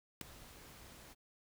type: noise with ADSR envelope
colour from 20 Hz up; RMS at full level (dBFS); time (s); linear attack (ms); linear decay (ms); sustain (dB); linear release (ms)
pink; -35; 0.21-1.15; 3; 4; -21; 32
effects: none